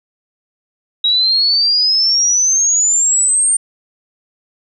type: exponential sweep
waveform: sine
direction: up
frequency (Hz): 3824 to 8870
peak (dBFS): -10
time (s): 1.04-3.57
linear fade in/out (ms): 5
effects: none